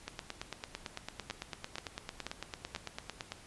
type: two click trains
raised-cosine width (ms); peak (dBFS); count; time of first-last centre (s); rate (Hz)
0.2; -20 / -21; 4 / 30; 1.3-2.749 / 0.08-3.32; 2.07 / 8.95
effects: pink hiss -55 dBFS RMS until 3.46 s + resampled to 24000 Hz